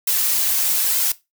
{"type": "noise with flanger", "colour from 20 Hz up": "blue", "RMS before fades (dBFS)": -19, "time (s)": [0.07, 1.12], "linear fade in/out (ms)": 5, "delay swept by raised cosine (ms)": [1.9, 7.3], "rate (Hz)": 1.1, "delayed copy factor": 0.9, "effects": ["noise-tail reverb RT60 0.2 s tail -17 dB re dry"]}